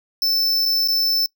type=tone with dropouts; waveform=square; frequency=5290 Hz; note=E8; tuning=5 cents sharp; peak=-17 dBFS; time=0.22-1.26 s; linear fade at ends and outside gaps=1 ms; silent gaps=0.655-0.659 / 0.876-0.884 s; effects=noise-tail reverb RT60 0.1 s tail -22 dB re dry